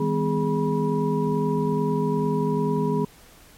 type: tone cluster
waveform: sine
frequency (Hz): 158.6 / 201 / 250 / 415.4 / 971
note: D#3 / G3 / B3 / G#4 / B5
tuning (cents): +33 / +44 / +21 / 0 / -30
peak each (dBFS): -25 / -28 / -27 / -25 / -30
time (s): 0-3.05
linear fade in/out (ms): 5
effects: pink hiss -51 dBFS RMS until 3.57 s + MP3 64 kbps